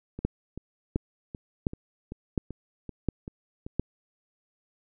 two click trains, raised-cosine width 3 ms, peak -24 / -12 dBFS, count 10 / 6, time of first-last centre 0.19-3.665 / 0.25-3.796 s, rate 2.59 / 1.41 Hz, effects none

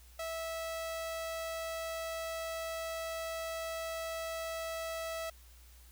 sawtooth tone, 654 Hz, E5, 14 cents flat, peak -33 dBFS, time 0.19-5.3 s, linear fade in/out 5 ms, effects added 60 Hz sine -55 dBFS peak until 5.91 s + white hiss -62 dBFS RMS until 5.91 s

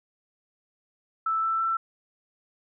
sine tone with pitch steps, 1319 / 1328.2 / 1337.4 Hz, E6 / E6 / E6, +1 / +13 / +25 cents, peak -23 dBFS, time 1.26-1.77 s, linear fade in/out 5 ms, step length 170 ms, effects none

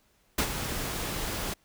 pink noise with ADSR envelope, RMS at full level -24 dBFS, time 0.38-1.54 s, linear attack 7 ms, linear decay 78 ms, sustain -9 dB, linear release 9 ms, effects pink hiss -67 dBFS RMS until 1.64 s

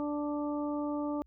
harmonic tone, 293.7 Hz, D4, in tune, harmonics 1 / 2 / 3 / 4, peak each -32 / -38 / -42 / -44 dBFS, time 0-1.22 s, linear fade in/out 0 ms, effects added 60 Hz sine -59 dBFS peak until 1.26 s

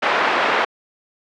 white band-pass noise, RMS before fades -18 dBFS, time 0.02-0.65 s, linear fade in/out 10 ms, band 430 to 1700 Hz, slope 12 dB/octave, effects low-pass 4000 Hz 12 dB/octave

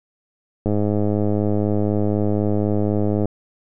click train, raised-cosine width 2 ms, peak -8 dBFS, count 271, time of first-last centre 0.66-3.256 s, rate 104 Hz, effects none

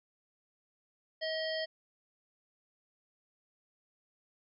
harmonic tone, 636 Hz, D#5, 38 cents sharp, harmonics 1 / 3 / 5 / 7 / 8, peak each -35 / -40 / -42 / -43 / -44 dBFS, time 1.21-1.66 s, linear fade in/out 20 ms, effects none

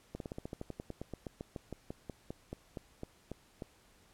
slowing click train, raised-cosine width 2 ms, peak -27 dBFS, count 25, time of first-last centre 0.15-3.622 s, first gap 52 ms, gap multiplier 1.08, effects pink hiss -65 dBFS RMS until 4.13 s + low-pass 12000 Hz 12 dB/octave

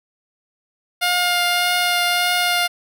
10% pulse tone with vibrato, 709 Hz, F5, 26 cents sharp, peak -8 dBFS, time 1.01-2.68 s, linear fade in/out 20 ms, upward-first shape triangle, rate 1.7 Hz, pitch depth 12 cents each way, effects none

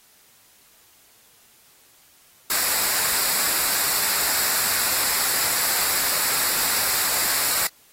white noise with comb filter, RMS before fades -22 dBFS, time 2.5-7.67 s, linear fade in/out 2 ms, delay 0.32 ms, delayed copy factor -0.55, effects white hiss -55 dBFS RMS until 7.92 s + AAC 48 kbps

